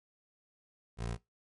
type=tone; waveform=20% pulse; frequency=58 Hz; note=A#1; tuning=8 cents flat; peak=-30 dBFS; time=0.97-1.18 s; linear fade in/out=50 ms; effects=noise-tail reverb RT60 0.2 s tail -21 dB re dry + MP3 48 kbps